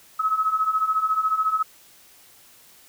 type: beating tone pair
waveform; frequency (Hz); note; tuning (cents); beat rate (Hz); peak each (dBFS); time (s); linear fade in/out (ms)
sine; 1275 / 1289; D#6 / E6; +42 / -39; 14; -25 / -21; 0.19-1.63; 10
effects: white hiss -52 dBFS RMS until 2.88 s